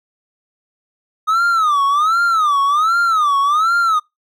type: tone with vibrato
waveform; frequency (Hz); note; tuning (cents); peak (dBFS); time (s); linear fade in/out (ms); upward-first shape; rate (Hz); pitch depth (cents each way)
triangle; 1244.5; D#6; 0; -10; 1.27-4; 20; sine; 1.3; 200
effects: noise-tail reverb RT60 0.2 s tail -26 dB re dry